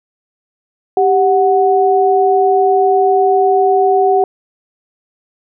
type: tone pair together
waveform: sine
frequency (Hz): 392 / 740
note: G4 / F#5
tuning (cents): 0 / 0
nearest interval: major seventh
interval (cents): 1100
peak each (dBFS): -11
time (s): 0.97-4.24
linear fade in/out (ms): 2
effects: none